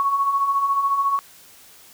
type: beating tone pair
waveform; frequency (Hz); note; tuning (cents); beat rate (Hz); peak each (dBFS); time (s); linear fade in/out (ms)
sine; 1098 / 1112; C#6 / C#6; -17 / +5; 14; -27 / -18; 0-1.19; 0
effects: white hiss -48 dBFS RMS until 1.93 s